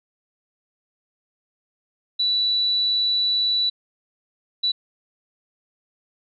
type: tone bursts at uneven times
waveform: sine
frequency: 3951 Hz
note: B7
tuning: in tune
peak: -18 dBFS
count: 2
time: 2.19-3.7 / 4.63-4.72 s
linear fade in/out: 10 ms
effects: none